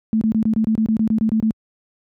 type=tone bursts; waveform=sine; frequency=220 Hz; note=A3; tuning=in tune; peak=-14 dBFS; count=13; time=0.13-1.508 s; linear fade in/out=0 ms; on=82 ms; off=26 ms; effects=high-pass 60 Hz 12 dB/octave